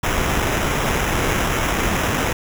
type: noise with sample-and-hold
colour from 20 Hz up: pink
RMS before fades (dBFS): -20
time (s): 0.03-2.33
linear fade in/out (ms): 5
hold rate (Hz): 4410
effects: none